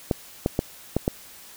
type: clicks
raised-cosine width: 2 ms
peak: -7 dBFS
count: 5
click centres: 0.112 / 0.461 / 0.591 / 0.966 / 1.079 s
effects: white hiss -46 dBFS RMS until 1.56 s